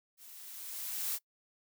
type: noise with level ramp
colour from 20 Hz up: blue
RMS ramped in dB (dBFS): -54 to -33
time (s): 0.17-1.19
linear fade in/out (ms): 50
effects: noise-tail reverb RT60 0.1 s tail -23 dB re dry